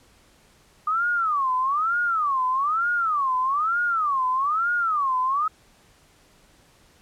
sine tone with vibrato, 1206 Hz, D6, 46 cents sharp, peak -20 dBFS, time 0.87-5.48 s, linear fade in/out 5 ms, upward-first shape sine, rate 1.1 Hz, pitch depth 300 cents each way, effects pink hiss -57 dBFS RMS until 7.01 s + low-pass 11000 Hz 12 dB/octave

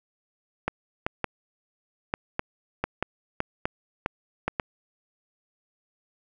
clicks, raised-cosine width 0.5 ms, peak -10 dBFS, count 12, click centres 0.68 / 1.065 / 1.243 / 2.139 / 2.394 / 2.84 / 3.026 / 3.404 / 3.655 / 4.061 / 4.48 / 4.598 s, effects none

